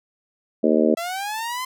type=harmonic tone; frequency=77.78 Hz; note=D#2; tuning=in tune; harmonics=3 / 4 / 5 / 6 / 7 / 8; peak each=-20 / -21 / -22 / -23 / -23 / -24 dBFS; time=0.63-0.95 s; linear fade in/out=10 ms
type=linear sweep; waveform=sawtooth; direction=up; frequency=658 to 1037 Hz; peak=-22 dBFS; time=0.97-1.65 s; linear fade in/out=5 ms
effects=none